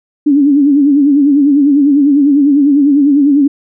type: tone with vibrato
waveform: sine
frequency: 284.5 Hz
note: C#4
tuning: 45 cents sharp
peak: -5 dBFS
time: 0.26-3.48 s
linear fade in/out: 10 ms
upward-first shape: sine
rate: 10 Hz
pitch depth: 86 cents each way
effects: none